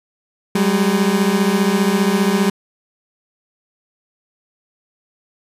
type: beating tone pair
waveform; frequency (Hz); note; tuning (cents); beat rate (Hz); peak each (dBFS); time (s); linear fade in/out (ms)
30% pulse; 190.5 / 205.5; G3 / G#3; -49 / -18; 15; -14; 0.55-2.5; 5
effects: resampled to 32000 Hz